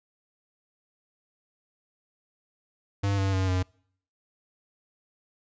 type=tone with pitch steps; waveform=square; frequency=99.7 / 97.09 / 94.54 / 92.06 Hz; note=G2 / G2 / F#2 / F#2; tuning=+30 / -16 / +38 / -8 cents; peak=-24 dBFS; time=3.03-3.63 s; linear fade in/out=10 ms; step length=150 ms; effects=noise-tail reverb RT60 0.6 s tail -26 dB re dry + resampled to 16000 Hz